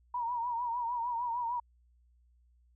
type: tone with vibrato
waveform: sine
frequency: 952 Hz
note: A#5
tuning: 36 cents sharp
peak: -31 dBFS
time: 0.14-1.6 s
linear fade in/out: 5 ms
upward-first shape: triangle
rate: 6.6 Hz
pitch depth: 85 cents each way
effects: added 60 Hz sine -63 dBFS peak until 2.75 s